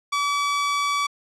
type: tone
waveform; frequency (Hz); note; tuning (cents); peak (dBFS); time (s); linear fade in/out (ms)
sawtooth; 1146; D6; -43; -17; 0.12-1.07; 10
effects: low-pass 7000 Hz 12 dB/octave